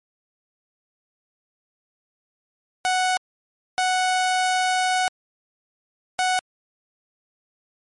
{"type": "tone bursts at uneven times", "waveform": "sawtooth", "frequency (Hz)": 740, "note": "F#5", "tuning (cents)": 0, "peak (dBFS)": -15, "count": 3, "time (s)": [[2.85, 3.17], [3.78, 5.08], [6.19, 6.39]], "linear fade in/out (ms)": 0, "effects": ["MP3 48 kbps"]}